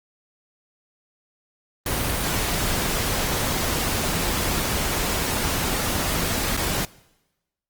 pink noise with dropouts, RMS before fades -24 dBFS, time 1.86-6.85 s, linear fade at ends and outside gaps 2 ms, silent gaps 6.568-6.574 s, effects noise-tail reverb RT60 1.0 s tail -22 dB re dry + Opus 24 kbps

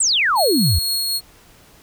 sine exponential sweep, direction down, 8700 to 70.5 Hz, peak -14 dBFS, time 0-0.79 s, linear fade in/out 5 ms
sawtooth tone with tremolo, 4311 Hz, C#8, 49 cents flat, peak -15 dBFS, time 0.35-1.21 s, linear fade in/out 50 ms, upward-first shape triangle, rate 3.9 Hz, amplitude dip 25%
effects pink hiss -49 dBFS RMS until 1.82 s

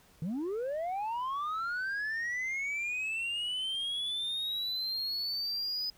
sine linear sweep, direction up, 146.83 to 5010 Hz, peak -29 dBFS, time 0.22-5.9 s, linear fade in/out 2 ms, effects tanh soft clip ceiling -31 dBFS + pink hiss -62 dBFS RMS until 5.97 s

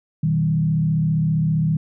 sine tone with frequency modulation, 158.2 Hz, D#3, 29 cents sharp, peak -16 dBFS, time 0.23-1.77 s, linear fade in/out 5 ms, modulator 35.1 Hz, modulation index 0.72, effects none

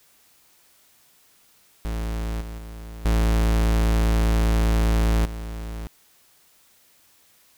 45% pulse tone with level steps, 55 Hz, A1, in tune, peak -25 / -32 / -35 / -17 / -30 dBFS, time 1.85-5.87 s, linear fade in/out 0 ms, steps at 2.41 / 2.58 / 3.05 / 5.25 s, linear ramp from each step 5 ms, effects white hiss -58 dBFS RMS until 7.57 s

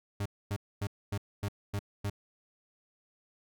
40% pulse tone bursts, 101.1 Hz, G#2, 46 cents flat, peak -30 dBFS, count 7, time 0.2-2.099 s, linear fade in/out 5 ms, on 57 ms, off 250 ms, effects none

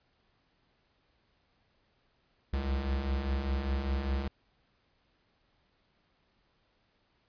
square beating tone pair, 63.8 / 68.8 Hz, C2 / C#2, -43 / -12 cents, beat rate 5 Hz, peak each -37 / -31 dBFS, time 2.53-4.28 s, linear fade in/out 5 ms, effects pink hiss -72 dBFS RMS until 7.28 s + resampled to 11025 Hz

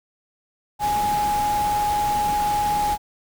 sine tone in noise, 832 Hz, G#5, 3 cents sharp, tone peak -19 dBFS, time 0.79-2.98 s, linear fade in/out 50 ms, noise pink, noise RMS -31 dBFS, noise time 0.79-2.98 s, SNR +9 dB, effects none

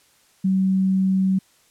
sine tone, 190 Hz, F#3, 46 cents sharp, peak -16 dBFS, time 0.44-1.39 s, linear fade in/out 10 ms, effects white hiss -58 dBFS RMS until 1.7 s + low-pass 11000 Hz 12 dB/octave

